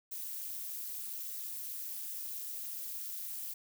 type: noise with amplitude modulation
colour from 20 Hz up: violet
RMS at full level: -37 dBFS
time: 0.11-3.54 s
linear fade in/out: 10 ms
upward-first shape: sine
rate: 300 Hz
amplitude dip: 100%
effects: none